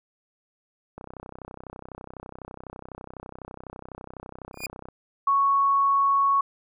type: click train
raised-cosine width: 1 ms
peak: -25 dBFS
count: 126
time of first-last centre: 0.98-4.886 s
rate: 32 Hz
type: tone with exponential growth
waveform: sawtooth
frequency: 2431 Hz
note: D#7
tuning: 41 cents flat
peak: -22 dBFS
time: 4.53-4.66 s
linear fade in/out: 2 ms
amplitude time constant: 27 ms
type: tone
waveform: sine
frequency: 1108.7 Hz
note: C#6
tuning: in tune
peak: -18 dBFS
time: 5.27-6.41 s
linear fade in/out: 5 ms
effects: none